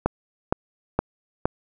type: click train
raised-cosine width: 1 ms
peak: -5 dBFS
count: 4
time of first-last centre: 0.06-1.455 s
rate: 2.15 Hz
effects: none